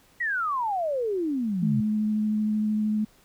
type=exponential sweep; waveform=sine; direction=down; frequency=1975.5 to 123.47 Hz; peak=-24 dBFS; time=0.2-1.81 s; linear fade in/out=10 ms
type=tone with vibrato; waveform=sine; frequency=213.5 Hz; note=G#3; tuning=48 cents sharp; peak=-22 dBFS; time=1.62-3.05 s; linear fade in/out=10 ms; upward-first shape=triangle; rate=13 Hz; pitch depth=12 cents each way
effects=pink hiss -59 dBFS RMS until 3.24 s